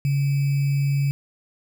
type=tone with sample-and-hold; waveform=sine; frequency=140 Hz; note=C#3; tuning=18 cents sharp; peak=-18 dBFS; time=0.05-1.11 s; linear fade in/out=0 ms; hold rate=2450 Hz; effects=none